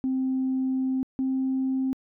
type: tone pair in turn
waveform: sine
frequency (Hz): 261.6 / 263.4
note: C4 / C4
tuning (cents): 0 / +12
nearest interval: unison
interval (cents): 12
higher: second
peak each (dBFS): -22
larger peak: neither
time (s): 0.04-1.03 / 1.19-1.93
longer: first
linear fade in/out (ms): 0
effects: tanh soft clip ceiling -19 dBFS